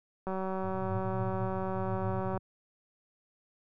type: click train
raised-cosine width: 1 ms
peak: -22 dBFS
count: 399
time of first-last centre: 0.27-2.376 s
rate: 189 Hz
type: band-pass noise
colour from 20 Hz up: pink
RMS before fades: -38 dBFS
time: 0.62-2.39 s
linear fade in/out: 50 ms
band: 100 to 120 Hz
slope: 96 dB/octave
effects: none